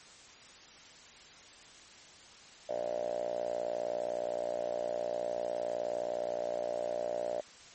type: tone with band-pass filter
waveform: 5% pulse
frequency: 59.5 Hz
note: A#1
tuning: 36 cents sharp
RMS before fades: -35 dBFS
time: 2.69-7.41 s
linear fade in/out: 5 ms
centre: 610 Hz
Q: 10
effects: white hiss -54 dBFS RMS until 7.74 s + MP3 32 kbps